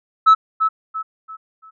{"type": "tone with echo", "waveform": "sine", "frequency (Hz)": 1302, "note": "E6", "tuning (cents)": -22, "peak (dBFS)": -4, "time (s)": [0.26, 0.35], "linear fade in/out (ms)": 20, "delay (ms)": 340, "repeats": 4, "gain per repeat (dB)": -9, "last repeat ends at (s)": 1.71, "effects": ["tanh soft clip ceiling -5 dBFS"]}